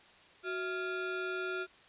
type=ring-modulated tone; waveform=square; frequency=513 Hz; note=C5; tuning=34 cents flat; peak=-32 dBFS; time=0.43-1.67 s; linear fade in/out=50 ms; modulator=883 Hz; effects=white hiss -59 dBFS RMS until 1.88 s + resampled to 8000 Hz